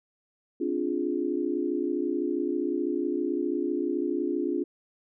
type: chord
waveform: sine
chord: D half-diminished seventh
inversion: third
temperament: equal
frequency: 261.6 / 293.7 / 349.2 / 415.3 Hz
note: C4 / D4 / F4 / Ab4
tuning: 0 / 0 / 0 / 0 cents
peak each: -33 / -30 / -29 / -34 dBFS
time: 0.6-4.64 s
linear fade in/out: 10 ms
effects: none